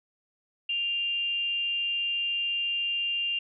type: tone with frequency modulation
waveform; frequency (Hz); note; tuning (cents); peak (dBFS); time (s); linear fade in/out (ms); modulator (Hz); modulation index
sine; 2794; F7; 0; -26; 0.69-3.39; 5; 386; 0.2
effects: none